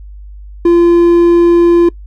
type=tone with hard clipping; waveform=triangle; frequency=343.4 Hz; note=F4; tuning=29 cents flat; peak=-5 dBFS; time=0.65-1.89 s; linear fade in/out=5 ms; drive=6 dB; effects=noise-tail reverb RT60 0.1 s tail -23 dB re dry + added 50 Hz sine -28 dBFS peak until 2.06 s